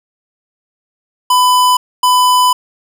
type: tone bursts at uneven times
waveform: square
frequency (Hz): 1000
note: B5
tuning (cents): +21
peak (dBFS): -8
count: 2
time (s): 1.3-1.77 / 2.03-2.53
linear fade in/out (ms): 5
effects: none